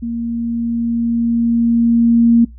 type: tone with level ramp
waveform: sine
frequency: 233.1 Hz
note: A#3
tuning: in tune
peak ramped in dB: -19 to -6 dBFS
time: 0.02-2.45 s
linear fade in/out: 10 ms
effects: noise-tail reverb RT60 0.2 s tail -24 dB re dry + added 60 Hz sine -34 dBFS peak until 2.58 s